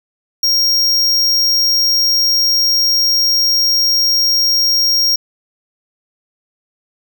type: tone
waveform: square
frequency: 5580 Hz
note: F8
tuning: 2 cents flat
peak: -11 dBFS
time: 0.43-5.16 s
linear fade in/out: 5 ms
effects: none